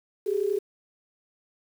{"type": "tone pair together", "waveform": "sine", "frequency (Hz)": [388.7, 420], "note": ["G4", "G#4"], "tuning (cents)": [-15, 19], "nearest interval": "minor second", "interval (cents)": 134, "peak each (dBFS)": -26, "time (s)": [0.26, 0.59], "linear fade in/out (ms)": 10, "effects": ["8-bit"]}